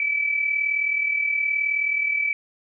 sine tone pair together, 2300 / 2339 Hz, D7 / D7, -37 / -8 cents, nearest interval unison, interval 29 cents, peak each -21 / -28 dBFS, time 0-2.33 s, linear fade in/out 2 ms, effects none

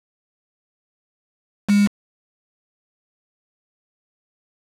sine tone with quantisation, 203.7 Hz, G#3, 33 cents flat, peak -12 dBFS, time 1.68-1.88 s, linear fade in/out 20 ms, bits 4, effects low-pass 10000 Hz 12 dB/octave

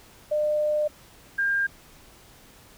sine tone pair in turn, 602 / 1603 Hz, D5 / G6, +43 / +38 cents, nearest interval octave + perfect fourth, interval 1695 cents, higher second, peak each -21 dBFS, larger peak neither, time 0.31-0.88 / 1.38-1.67 s, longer first, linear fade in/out 10 ms, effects pink hiss -52 dBFS RMS until 2.77 s

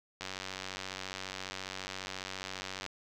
click train, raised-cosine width 0.2 ms, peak -21 dBFS, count 252, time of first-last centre 0.21-2.863 s, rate 94.6 Hz, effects none

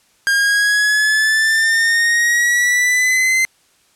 45% pulse exponential sweep, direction up, 1608 to 2075 Hz, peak -12 dBFS, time 0.27-3.45 s, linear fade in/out 0 ms, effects white hiss -56 dBFS RMS until 3.95 s + low-pass 10000 Hz 12 dB/octave

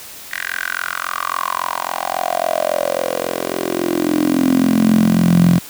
10% pulse tone with high-pass filter sweep, 43.65 Hz, F1, in tune, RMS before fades -17 dBFS, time 0.31-5.59 s, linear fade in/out 10 ms, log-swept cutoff 1800 to 160 Hz, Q 6.6, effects white hiss -35 dBFS RMS until 5.69 s

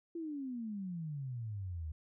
sine exponential sweep, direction down, 343.5 to 75 Hz, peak -38 dBFS, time 0.15-1.92 s, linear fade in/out 5 ms, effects none

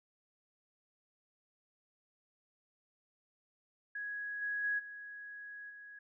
sine tone with level steps, 1665 Hz, G#6, 4 cents sharp, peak -38 / -34 / -31 / -45 / -49 dBFS, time 3.95-5.99 s, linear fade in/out 5 ms, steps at 4.41 / 4.63 / 4.78 / 5.69 s, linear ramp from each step 20 ms, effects none

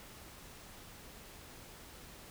silence, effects pink hiss -53 dBFS RMS until 2.3 s

